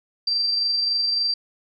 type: tone with amplitude modulation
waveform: sine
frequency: 4699 Hz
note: D8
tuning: in tune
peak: -18 dBFS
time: 0.27-1.34 s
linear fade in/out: 5 ms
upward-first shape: sine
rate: 23.5 Hz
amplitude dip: 30%
effects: none